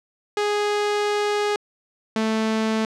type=tone pair in turn; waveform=sawtooth; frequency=414.7 / 220.2 Hz; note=G#4 / A3; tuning=-3 / +2 cents; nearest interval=major seventh; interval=1095 cents; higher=first; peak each=-16 dBFS; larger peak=neither; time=0.37-1.56 / 2.16-2.85 s; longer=first; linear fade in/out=2 ms; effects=low-pass 6000 Hz 12 dB/octave